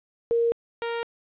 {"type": "tone pair in turn", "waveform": ["sine", "sawtooth"], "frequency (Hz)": [466.2, 466.2], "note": ["A#4", "A#4"], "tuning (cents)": [0, 0], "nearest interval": "unison", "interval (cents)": 0, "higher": "neither", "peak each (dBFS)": [-19, -23], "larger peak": "first", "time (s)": [[0.31, 0.52], [0.82, 1.03]], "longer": "neither", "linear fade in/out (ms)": 0, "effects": ["resampled to 8000 Hz", "10-bit"]}